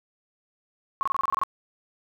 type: tone bursts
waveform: sine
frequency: 1093 Hz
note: C#6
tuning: 25 cents flat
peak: -21 dBFS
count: 10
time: 1.01-1.435 s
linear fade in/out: 0 ms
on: 20 ms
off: 25 ms
effects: none